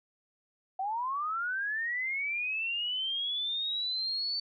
sine linear sweep, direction up, 740 to 4534 Hz, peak -30 dBFS, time 0.79-4.4 s, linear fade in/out 5 ms, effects none

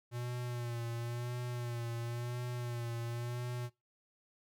square tone with vibrato, 119.9 Hz, A#2, 49 cents sharp, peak -38 dBFS, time 0.11-3.7 s, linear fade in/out 50 ms, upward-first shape sine, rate 0.96 Hz, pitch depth 43 cents each way, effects noise-tail reverb RT60 0.2 s tail -20 dB re dry

